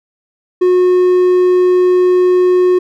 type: tone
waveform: triangle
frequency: 363.2 Hz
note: F#4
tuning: 32 cents flat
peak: -5 dBFS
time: 0.61-2.79 s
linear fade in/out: 10 ms
effects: none